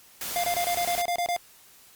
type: noise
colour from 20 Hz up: white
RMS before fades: -33 dBFS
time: 0.21-1.02 s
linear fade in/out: 2 ms
type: tone bursts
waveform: square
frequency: 700 Hz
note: F5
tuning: 4 cents sharp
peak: -25 dBFS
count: 10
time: 0.36-1.364 s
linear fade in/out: 0 ms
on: 77 ms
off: 26 ms
effects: white hiss -54 dBFS RMS until 1.95 s + Opus 48 kbps